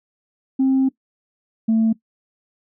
sine tone pair in turn, 265.4 / 223.2 Hz, C4 / A3, +25 / +25 cents, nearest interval minor third, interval 300 cents, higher first, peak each -12 dBFS, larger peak neither, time 0.59-0.89 / 1.68-1.93 s, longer first, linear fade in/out 10 ms, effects noise-tail reverb RT60 0.1 s tail -19 dB re dry + tanh soft clip ceiling -11 dBFS

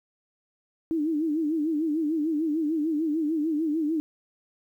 sine tone with vibrato, 311.1 Hz, D#4, in tune, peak -23 dBFS, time 0.91-4 s, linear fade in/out 0 ms, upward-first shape sine, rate 6.7 Hz, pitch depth 110 cents each way, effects 10-bit

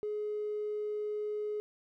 triangle tone with tanh clipping, 420.9 Hz, G#4, 23 cents sharp, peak -32 dBFS, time 0.03-1.6 s, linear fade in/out 0 ms, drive 1 dB, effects none

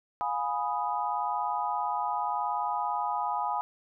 sine chord, F half-diminished seventh, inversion none, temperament equal with one note detuned, 709.8 / 830.6 / 987.8 / 1244.5 Hz, F5 / Ab5 / Cb6 / Eb6, +28 / 0 / 0 / 0 cents, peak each -36 / -31 / -32 / -35 dBFS, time 0.21-3.61 s, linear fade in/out 0 ms, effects none

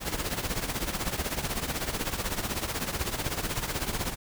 pink noise with tremolo, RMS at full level -28 dBFS, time 0-4.16 s, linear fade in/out 50 ms, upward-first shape triangle, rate 16 Hz, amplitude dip 80%, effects none

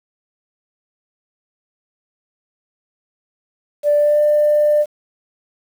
sine tone with pitch glide, 587.3 to 596.2 Hz, D5 to D5, 0 to +26 cents, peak -10 dBFS, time 3.83-4.86 s, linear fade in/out 50 ms, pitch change +26 cents, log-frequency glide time 3.96-4.21 s, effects tanh soft clip ceiling -6 dBFS + 7-bit

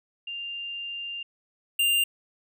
sine / square tone pair in turn, 2794 / 2794 Hz, F7 / F7, 0 / 0 cents, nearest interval unison, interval 0 cents, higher neither, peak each -32 / -21 dBFS, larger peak second, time 0.27-1.23 / 1.79-2.04 s, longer first, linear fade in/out 5 ms, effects none

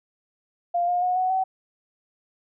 sine tone with pitch steps, 697 / 711.6 / 726.6 / 741.9 / 757.5 Hz, F5 / F5 / F#5 / F#5 / F#5, -4 / +32 / -32 / +4 / +40 cents, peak -20 dBFS, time 0.74-1.44 s, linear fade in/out 10 ms, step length 140 ms, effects none

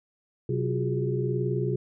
sine tone cluster, 130.1 / 188.7 / 353 / 371.4 / 412.5 Hz, C3 / F#3 / F4 / F#4 / G#4, -9 / +34 / +19 / +7 / -12 cents, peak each -27 / -35 / -32 / -35 / -31 dBFS, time 0.49-1.76 s, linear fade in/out 5 ms, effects none

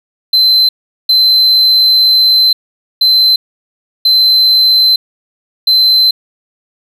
triangle tone bursts at uneven times, 4074 Hz, C8, 47 cents flat, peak -4 dBFS, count 5, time 0.33-0.69 / 1.09-2.53 / 3.01-3.36 / 4.05-4.96 / 5.67-6.11 s, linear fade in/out 5 ms, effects none

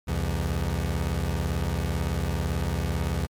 25% pulse beating tone pair, 67 / 85 Hz, C2 / F2, +42 / -46 cents, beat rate 18 Hz, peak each -24 dBFS, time 0.07-3.27 s, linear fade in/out 20 ms, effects MP3 96 kbps

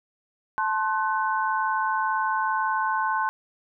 sine tone cluster, 877 / 1059 / 1504 Hz, A5 / C6 / F#6, -6 / +21 / +28 cents, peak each -26 / -26 / -28 dBFS, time 0.58-3.29 s, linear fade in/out 0 ms, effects none

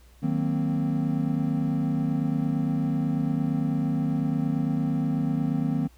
triangle chord, C half-diminished seventh, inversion first, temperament equal, 155.56 / 185 / 233.1 / 261.6 Hz, Eb3 / Gb3 / Bb3 / C4, 0 / 0 / 0 / 0 cents, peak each -25 / -30 / -27 / -26 dBFS, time 0.22-5.88 s, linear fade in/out 20 ms, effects added 60 Hz sine -51 dBFS peak until 5.97 s + pink hiss -60 dBFS RMS until 5.97 s

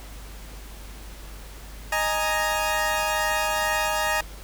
20% pulse chord, D# suspended fourth, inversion none, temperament equal, 622.3 / 830.6 / 932.3 Hz, D#5 / G#5 / A#5, 0 / 0 / 0 cents, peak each -22 dBFS, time 1.92-4.21 s, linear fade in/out 5 ms, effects added 50 Hz sine -39 dBFS peak until 4.43 s + pink hiss -45 dBFS RMS until 4.43 s

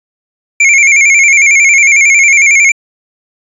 square tone with vibrato, 2257 Hz, C#7, 31 cents sharp, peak -4 dBFS, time 0.6-2.72 s, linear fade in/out 5 ms, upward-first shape square, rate 11 Hz, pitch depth 69 cents each way, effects resampled to 22050 Hz

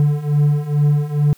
triangle beating tone pair, 145.5 / 147.8 Hz, D3 / D3, -16 / +11 cents, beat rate 2.3 Hz, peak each -16 / -13 dBFS, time 0-1.33 s, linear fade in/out 0 ms, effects white hiss -53 dBFS RMS until 1.37 s

